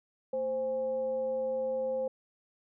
sine tone with frequency modulation, 523.3 Hz, C5, in tune, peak -29 dBFS, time 0.33-2.08 s, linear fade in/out 5 ms, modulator 297 Hz, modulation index 0.31, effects none

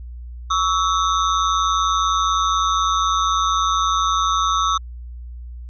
square ring-modulated tone, 1218 Hz, D#6, 37 cents flat, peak -14 dBFS, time 0.5-4.78 s, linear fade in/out 10 ms, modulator 90.1 Hz, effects added 60 Hz sine -31 dBFS peak until 5.69 s + resampled to 16000 Hz

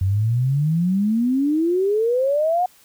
sine exponential sweep, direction up, 91.5 to 740 Hz, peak -16 dBFS, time 0.01-2.66 s, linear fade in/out 5 ms, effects white hiss -53 dBFS RMS until 2.84 s

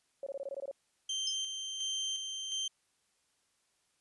sine tone bursts, 552 Hz, C#5, 7 cents flat, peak -36 dBFS, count 9, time 0.23-0.713 s, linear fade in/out 2 ms, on 35 ms, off 21 ms
30% pulse tone with tremolo, 3136 Hz, G7, in tune, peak -30 dBFS, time 1.09-2.68 s, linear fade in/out 5 ms, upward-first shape square, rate 1.4 Hz, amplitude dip 40%
sine tone with exponential decay, 5170 Hz, E8, 34 cents flat, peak -30 dBFS, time 1.27-1.37 s, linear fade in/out 5 ms, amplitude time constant 20 ms
effects white hiss -75 dBFS RMS until 4 s + resampled to 24000 Hz

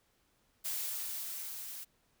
blue noise with level ramp, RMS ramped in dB -36 to -45 dBFS, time 0.64-1.85 s, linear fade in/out 20 ms, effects pink hiss -73 dBFS RMS until 2.2 s

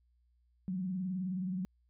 sine tone with vibrato, 185 Hz, F#3, in tune, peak -33 dBFS, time 0.68-1.65 s, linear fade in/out 0 ms, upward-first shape sine, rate 19 Hz, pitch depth 82 cents each way, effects added 60 Hz sine -68 dBFS peak until 1.89 s

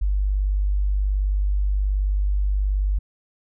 sine tone, 49.36 Hz, G1, 13 cents sharp, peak -18 dBFS, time 0.01-2.99 s, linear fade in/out 10 ms, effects none

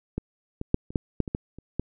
clicks, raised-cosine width 3 ms, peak -15 / -18 / -6 / -27 / -9 / -9 / -20 / -13 / -29 / -13 dBFS, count 10, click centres 0.18 / 0.614 / 0.744 / 0.905 / 0.958 / 1.203 / 1.278 / 1.349 / 1.586 / 1.796 s, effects none

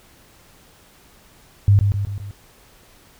sine tone with echo, 100.4 Hz, G2, 42 cents sharp, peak -9 dBFS, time 1.68-1.79 s, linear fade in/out 0 ms, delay 130 ms, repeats 4, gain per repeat -5 dB, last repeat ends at 2.31 s, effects pink hiss -51 dBFS RMS until 3.19 s

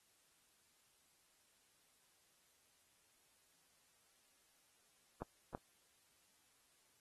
clicks, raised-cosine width 1 ms, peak -29 dBFS, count 2, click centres 5.22 / 5.549 s, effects white hiss -74 dBFS RMS until 7 s + AAC 32 kbps

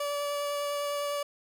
30% pulse tone with vibrato, 577 Hz, D5, 31 cents flat, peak -27 dBFS, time 0-1.23 s, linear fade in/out 5 ms, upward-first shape sine, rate 9.9 Hz, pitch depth 9 cents each way, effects none

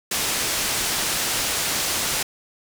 white low-pass noise, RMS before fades -24 dBFS, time 0.11-2.23 s, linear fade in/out 5 ms, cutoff 9300 Hz, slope 12 dB/octave, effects none

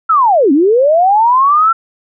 sine linear two-way sweep, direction down then up, 1361 to 261.6 to 1361 Hz, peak -6 dBFS, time 0.09-1.73 s, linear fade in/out 10 ms, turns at 0.52 s, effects none

